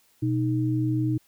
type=tone pair together; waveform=sine; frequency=123.46 / 311.1 Hz; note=B2 / D#4; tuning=0 / 0 cents; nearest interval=octave + major third; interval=1600 cents; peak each=-24 / -25 dBFS; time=0.22-1.18 s; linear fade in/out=10 ms; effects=white hiss -63 dBFS RMS until 1.27 s